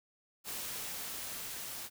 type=noise with level ramp; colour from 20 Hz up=white; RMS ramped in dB=-40 to -43 dBFS; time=0.44-1.9 s; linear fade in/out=50 ms; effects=none